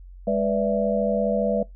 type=tone cluster; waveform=sine; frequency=206.5 / 492.8 / 585 / 660 Hz; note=G#3 / B4 / D5 / E5; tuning=-10 / -4 / -7 / +2 cents; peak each=-25 dBFS; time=0.27-1.63 s; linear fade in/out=5 ms; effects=noise-tail reverb RT60 0.2 s tail -24 dB re dry + added 45 Hz sine -40 dBFS peak until 1.75 s